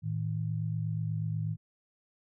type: tone pair together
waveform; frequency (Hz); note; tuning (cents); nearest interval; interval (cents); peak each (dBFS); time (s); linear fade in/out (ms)
sine; 109.9 / 158.16; A2 / D#3; -2 / +29; tritone; 631; -32 / -33; 0.02-1.57; 50
effects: none